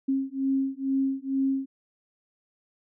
sine beating tone pair, 268.3 / 270.5 Hz, C4 / C#4, +44 / -42 cents, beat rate 2.2 Hz, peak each -27 dBFS, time 0.08-1.66 s, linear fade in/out 10 ms, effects none

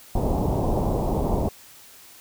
pink low-pass noise, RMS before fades -23 dBFS, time 0.15-1.49 s, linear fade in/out 5 ms, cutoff 940 Hz, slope 48 dB/octave, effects white hiss -48 dBFS RMS until 2.2 s

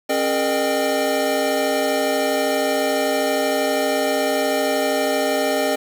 square tone cluster, 272.1 / 418.7 / 471.7 / 608 / 784 Hz, C#4 / G#4 / A#4 / D#5 / G5, -32 / +14 / +20 / -40 / 0 cents, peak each -26 / -27 / -27 / -22 / -27 dBFS, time 0.09-5.76 s, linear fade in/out 10 ms, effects 8-bit

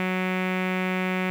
sawtooth tone with low-pass filter, 185 Hz, F#3, in tune, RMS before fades -26 dBFS, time 0-1.3 s, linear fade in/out 0 ms, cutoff 2300 Hz, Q 3.9, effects 8-bit

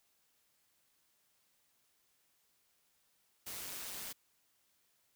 white noise with amplitude modulation, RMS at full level -42 dBFS, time 3.46-4.13 s, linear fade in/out 10 ms, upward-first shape sine, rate 190 Hz, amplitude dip 55%, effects white hiss -75 dBFS RMS until 5.15 s

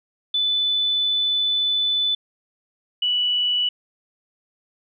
sine tone pair in turn, 3497 / 2954 Hz, A7 / F#7, -11 / -3 cents, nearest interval minor third, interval 292 cents, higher first, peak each -18 dBFS, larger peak neither, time 0.34-2.15 / 3.02-3.69 s, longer first, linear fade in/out 5 ms, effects none

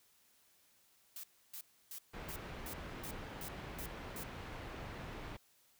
blue noise bursts, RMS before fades -47 dBFS, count 9, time 1.16-4.235 s, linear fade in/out 2 ms, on 75 ms, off 300 ms
pink low-pass noise, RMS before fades -47 dBFS, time 2.13-5.37 s, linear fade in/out 10 ms, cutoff 2700 Hz, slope 12 dB/octave
effects white hiss -70 dBFS RMS until 5.79 s

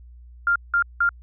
sine tone bursts, 1396.9 Hz, F6, in tune, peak -16 dBFS, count 3, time 0.47-1.091 s, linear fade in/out 2 ms, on 87 ms, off 180 ms, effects added 60 Hz sine -42 dBFS peak until 1.22 s

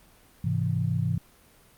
sine chord, Ab augmented, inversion none, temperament equal, 103.83 / 130.81 / 164.81 Hz, Ab2 / C3 / E3, 0 / 0 / 0 cents, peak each -28 dBFS, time 0.44-1.18 s, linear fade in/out 5 ms, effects pink hiss -57 dBFS RMS until 1.77 s + Opus 32 kbps

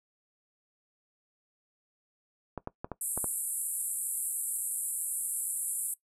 clicks, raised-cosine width 1 ms, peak -21 dBFS, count 6, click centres 2.577 / 2.674 / 2.845 / 2.917 / 3.176 / 3.243 s
white band-pass noise, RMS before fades -34 dBFS, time 3.01-5.94 s, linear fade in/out 2 ms, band 7900 to 12000 Hz, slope 96 dB/octave
effects noise-tail reverb RT60 0.1 s tail -19 dB re dry

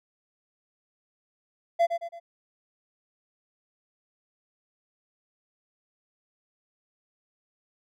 triangle tone with echo, 680 Hz, F5, 46 cents flat, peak -16 dBFS, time 1.79-1.87 s, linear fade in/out 20 ms, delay 110 ms, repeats 3, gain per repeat -7 dB, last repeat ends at 2.2 s, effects none

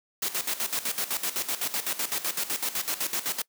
white noise with tremolo, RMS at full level -28 dBFS, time 0.22-3.42 s, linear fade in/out 5 ms, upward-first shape square, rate 7.9 Hz, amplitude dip 75%, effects noise-tail reverb RT60 0.1 s tail -23 dB re dry + high-pass 200 Hz 12 dB/octave

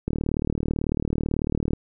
click train, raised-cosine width 3 ms, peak -11 dBFS, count 64, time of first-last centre 0.08-1.734 s, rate 38.1 Hz, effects none

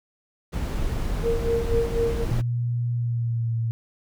brown noise, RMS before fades -26 dBFS, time 0.52-2.42 s, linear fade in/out 20 ms
sine tone with tremolo, 463.7 Hz, A#4, 9 cents flat, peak -19 dBFS, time 1.22-2.26 s, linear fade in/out 50 ms, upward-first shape sine, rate 4 Hz, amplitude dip 80%
sine tone with pitch glide, 119.7 to 114.63 Hz, A#2 to A#2, +46 to -29 cents, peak -22 dBFS, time 2.31-3.71 s, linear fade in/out 0 ms, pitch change -75 cents, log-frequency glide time 2.93-3.57 s
effects none

